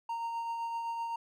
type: tone with tremolo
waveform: triangle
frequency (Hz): 925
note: A#5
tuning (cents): -14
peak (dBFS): -30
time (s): 0.09-1.16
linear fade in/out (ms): 5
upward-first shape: triangle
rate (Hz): 7.8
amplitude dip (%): 35
effects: none